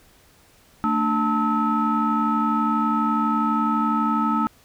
sine tone cluster, 223.2 / 295.3 / 887 / 1295 Hz, A3 / D4 / A5 / E6, +25 / +10 / +14 / -31 cents, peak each -22 / -25 / -25 / -22 dBFS, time 0.84-4.47 s, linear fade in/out 0 ms, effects tanh soft clip ceiling -11 dBFS + pink hiss -55 dBFS RMS until 4.64 s

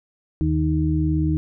harmonic tone, 77.78 Hz, D#2, in tune, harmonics 1 / 2 / 4, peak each -22 / -22 / -22 dBFS, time 0.41-1.37 s, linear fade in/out 0 ms, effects none

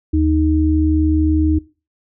sine tone pair together, 77.95 / 311.1 Hz, D#2 / D#4, +4 / 0 cents, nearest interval 2 octaves, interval 2396 cents, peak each -15 dBFS, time 0.13-1.59 s, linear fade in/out 10 ms, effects noise-tail reverb RT60 0.3 s tail -19 dB re dry

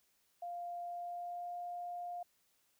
sine tone with pitch glide, 698.5 to 704.6 Hz, F5 to F5, 0 to +15 cents, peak -40 dBFS, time 0.42-2.23 s, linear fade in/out 5 ms, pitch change +15 cents, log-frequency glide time 0.81-1.56 s, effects white hiss -75 dBFS RMS until 2.79 s

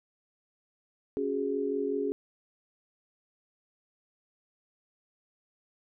sine chord, C# suspended fourth, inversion none, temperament equal, 277.2 / 370 / 415.3 Hz, C#4 / F#4 / G#4, 0 / 0 / 0 cents, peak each -33 / -35 / -30 dBFS, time 1.17-2.12 s, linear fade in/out 0 ms, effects none

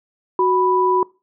sine tone pair together, 370.3 / 987.8 Hz, F#4 / B5, +1 / 0 cents, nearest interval octave + perfect fourth, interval 1699 cents, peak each -16 dBFS, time 0.39-1.03 s, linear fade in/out 2 ms, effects noise-tail reverb RT60 0.3 s tail -23 dB re dry

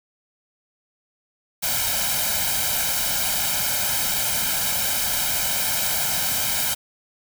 white noise with comb filter, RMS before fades -23 dBFS, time 1.62-6.75 s, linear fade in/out 20 ms, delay 1.3 ms, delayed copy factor +0.8, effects none

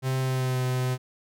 45% pulse tone with pitch glide, 131.1 to 127.59 Hz, C3 to C3, +4 to -43 cents, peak -24 dBFS, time 0.02-0.98 s, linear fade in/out 50 ms, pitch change -47 cents, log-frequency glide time 0.21-0.61 s, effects none

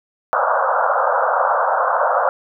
pink band-pass noise, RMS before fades -17 dBFS, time 0.33-2.29 s, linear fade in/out 0 ms, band 510 to 1500 Hz, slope 96 dB/octave, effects none

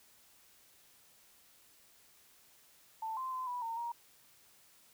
sine tone with pitch steps, 887 / 1040 / 1027 / 982 / 913 / 942 Hz, A5 / C6 / C6 / B5 / A#5 / A#5, +14 / -11 / -33 / -10 / -36 / +18 cents, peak -36 dBFS, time 3.02-3.92 s, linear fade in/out 5 ms, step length 150 ms, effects white hiss -64 dBFS RMS until 4.93 s

